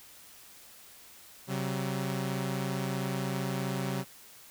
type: tone pair together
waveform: sawtooth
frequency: 133.9 / 189.36 Hz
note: C3 / F#3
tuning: +40 / +40 cents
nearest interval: tritone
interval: 600 cents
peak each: -29 / -30 dBFS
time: 1.47-4.05 s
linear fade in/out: 50 ms
effects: white hiss -53 dBFS RMS until 4.5 s